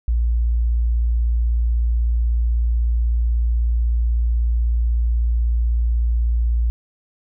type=tone; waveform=sine; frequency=58.1 Hz; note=A#1; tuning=5 cents flat; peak=-15 dBFS; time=0.08-6.7 s; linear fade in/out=0 ms; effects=none